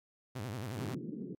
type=tone with vibrato; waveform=sawtooth; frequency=113.8 Hz; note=A#2; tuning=41 cents flat; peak=-34 dBFS; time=0.35-0.95 s; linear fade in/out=10 ms; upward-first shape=sine; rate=11 Hz; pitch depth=260 cents each way
type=band-pass noise; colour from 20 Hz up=pink; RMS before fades=-42 dBFS; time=0.77-1.35 s; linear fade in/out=0 ms; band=150 to 400 Hz; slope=48 dB/octave
effects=AAC 48 kbps